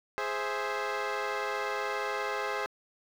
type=chord; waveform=15% pulse; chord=Ab augmented; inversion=none; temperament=equal; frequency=415.3 / 523.3 / 659.3 Hz; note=Ab4 / C5 / E5; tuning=0 / 0 / 0 cents; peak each=-27 / -28 / -32 dBFS; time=0.18-2.66 s; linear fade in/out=0 ms; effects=low-pass 4000 Hz 12 dB/octave + 9-bit